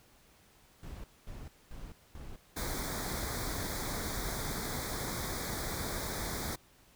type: noise bursts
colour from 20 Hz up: brown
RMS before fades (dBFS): -44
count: 8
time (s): 0.83-4.12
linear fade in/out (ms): 2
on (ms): 210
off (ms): 230
type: band-stop noise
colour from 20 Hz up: pink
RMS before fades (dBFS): -37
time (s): 2.56-6.56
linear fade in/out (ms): 10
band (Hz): 2300 to 3400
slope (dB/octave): 96
effects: pink hiss -63 dBFS RMS until 6.95 s